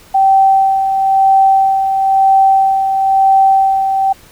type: tone with tremolo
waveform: sine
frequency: 775 Hz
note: G5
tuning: 20 cents flat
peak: -5 dBFS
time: 0.14-4.13 s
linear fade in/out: 10 ms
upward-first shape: sine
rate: 1 Hz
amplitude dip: 50%
effects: pink hiss -42 dBFS RMS until 4.31 s